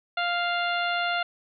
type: harmonic tone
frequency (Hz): 698.5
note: F5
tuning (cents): 0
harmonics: 1 / 2 / 3 / 4 / 5 / 6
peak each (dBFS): -28 / -28 / -34 / -33 / -36 / -40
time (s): 0.17-1.23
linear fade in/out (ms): 5
effects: none